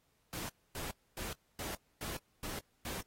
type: noise bursts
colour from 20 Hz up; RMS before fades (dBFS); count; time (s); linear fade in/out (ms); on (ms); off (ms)
pink; -42; 7; 0.33-3.01; 2; 160; 260
effects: pink hiss -75 dBFS RMS until 3.06 s + AAC 48 kbps